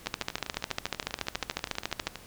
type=two click trains; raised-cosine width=0.2 ms; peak=-19 / -11 dBFS; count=27 / 29; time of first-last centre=0.06-2.157 / 0.07-2.07 s; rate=12.4 / 14 Hz; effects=pink hiss -51 dBFS RMS until 2.26 s